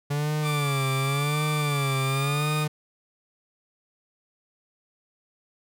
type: tone with vibrato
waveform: 45% pulse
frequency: 142.7 Hz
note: D3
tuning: 49 cents flat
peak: -24 dBFS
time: 0.1-2.68 s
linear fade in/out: 10 ms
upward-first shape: sine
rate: 0.91 Hz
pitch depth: 110 cents each way
type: tone with pitch glide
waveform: 20% pulse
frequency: 1174.7 to 1233.1 Hz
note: D6 to D#6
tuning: 0 to -16 cents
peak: -24 dBFS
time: 0.42-2.67 s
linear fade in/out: 50 ms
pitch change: +84 cents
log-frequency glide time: 1.97-2.44 s
effects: none